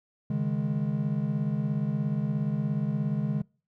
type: chord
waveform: triangle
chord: C# suspended second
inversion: none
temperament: equal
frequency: 138.59 / 155.56 / 207.7 Hz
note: C#3 / D#3 / G#3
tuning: 0 / 0 / 0 cents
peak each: -28 dBFS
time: 0.3-3.42 s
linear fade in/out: 5 ms
effects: noise-tail reverb RT60 0.4 s tail -26 dB re dry